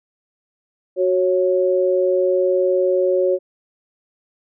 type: tone pair together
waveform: sine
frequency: 370 / 551 Hz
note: F#4 / C#5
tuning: 0 / -11 cents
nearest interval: perfect fifth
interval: 689 cents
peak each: -17 / -17 dBFS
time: 0.96-3.39 s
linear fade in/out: 50 ms
effects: none